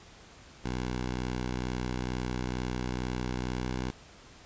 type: tone with pitch glide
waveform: 10% pulse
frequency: 62.2 to 62.92 Hz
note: B1 to B1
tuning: +13 to +33 cents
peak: -23 dBFS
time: 0.64-3.91 s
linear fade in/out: 10 ms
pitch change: +20 cents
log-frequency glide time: 3.54-3.71 s
effects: pink hiss -53 dBFS RMS until 4.45 s + resampled to 16000 Hz